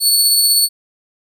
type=tone with tremolo; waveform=20% pulse; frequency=4435 Hz; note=C#8; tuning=in tune; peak=-3 dBFS; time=0-0.69 s; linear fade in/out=50 ms; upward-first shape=triangle; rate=16 Hz; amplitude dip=30%; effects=none